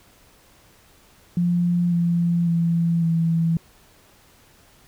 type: tone with pitch steps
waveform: sine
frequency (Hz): 174.61 / 171.41 / 168.27 / 165.19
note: F3 / F3 / E3 / E3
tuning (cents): 0 / -32 / +36 / +4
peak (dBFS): -17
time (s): 1.37-3.57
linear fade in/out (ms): 2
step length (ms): 550
effects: pink hiss -54 dBFS RMS until 4.87 s